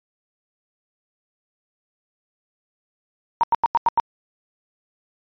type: tone bursts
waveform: sine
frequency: 932.3 Hz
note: A#5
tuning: in tune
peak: -13 dBFS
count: 6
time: 3.41-3.999 s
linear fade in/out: 0 ms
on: 24 ms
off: 89 ms
effects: resampled to 11025 Hz